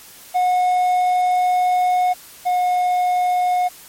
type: tone pair in turn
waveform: triangle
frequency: 727 / 722.9 Hz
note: F#5 / F#5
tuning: -31 / -40 cents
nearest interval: unison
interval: 9 cents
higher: first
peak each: -12 / -13 dBFS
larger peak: first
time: 0.34-2.14 / 2.45-3.69 s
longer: first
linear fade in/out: 20 ms
effects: white hiss -42 dBFS RMS until 3.88 s + MP3 64 kbps